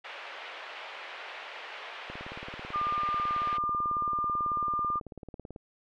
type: band-pass noise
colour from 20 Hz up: white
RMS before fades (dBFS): -43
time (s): 0.04-3.58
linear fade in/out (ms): 10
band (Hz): 480 to 2900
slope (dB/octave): 24
type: click train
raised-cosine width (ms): 2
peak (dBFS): -29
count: 64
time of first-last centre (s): 2.1-5.562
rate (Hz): 18.2
type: tone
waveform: sine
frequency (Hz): 1200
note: D6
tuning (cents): +37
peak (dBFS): -27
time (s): 2.73-5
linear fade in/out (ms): 20
effects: none